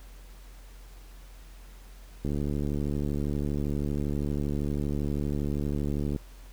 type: click train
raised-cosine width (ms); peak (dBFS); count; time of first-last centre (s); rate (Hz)
3; -18; 285; 2.25-6.162; 72.6
effects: added 44 Hz sine -45 dBFS peak until 6.52 s + pink hiss -56 dBFS RMS until 6.52 s